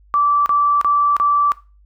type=tone bursts; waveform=sine; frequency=1162 Hz; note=D6; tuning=19 cents flat; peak=-12 dBFS; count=4; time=0.14-1.519 s; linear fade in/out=0 ms; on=320 ms; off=33 ms; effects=noise-tail reverb RT60 0.3 s tail -18 dB re dry + added 50 Hz sine -47 dBFS peak until 1.85 s